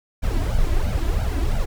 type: noise with flanger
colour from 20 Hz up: brown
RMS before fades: -20 dBFS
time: 0.22-1.66 s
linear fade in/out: 20 ms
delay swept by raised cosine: 1.3 to 3.1 ms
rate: 3 Hz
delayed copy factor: +0.95
effects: none